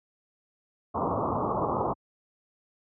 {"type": "low-pass noise", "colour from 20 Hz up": "white", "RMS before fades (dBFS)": -28, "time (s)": [0.94, 1.94], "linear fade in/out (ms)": 20, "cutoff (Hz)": 1200, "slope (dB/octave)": 96, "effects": ["high-pass 80 Hz 12 dB/octave"]}